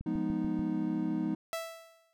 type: click train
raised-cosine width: 5 ms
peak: -29 dBFS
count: 5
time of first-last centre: 0.01-0.593 s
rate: 6.86 Hz
type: chord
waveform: triangle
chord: F half-diminished seventh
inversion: none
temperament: equal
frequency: 174.61 / 207.7 / 246.9 / 311.1 Hz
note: F3 / Ab3 / Cb4 / Eb4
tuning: 0 / 0 / 0 / 0 cents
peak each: -35 / -34 / -34 / -31 dBFS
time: 0.06-1.35 s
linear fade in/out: 5 ms
type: tone with exponential decay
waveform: sawtooth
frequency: 659.3 Hz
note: E5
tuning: in tune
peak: -28 dBFS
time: 1.53-2.13 s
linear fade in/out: 0 ms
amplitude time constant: 130 ms
effects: none